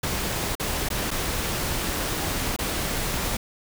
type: noise with dropouts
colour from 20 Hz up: pink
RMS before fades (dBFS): -27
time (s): 0.03-3.37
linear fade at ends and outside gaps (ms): 5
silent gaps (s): 0.553-0.597 / 0.888-0.902 / 1.107-1.112 / 2.564-2.588
effects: none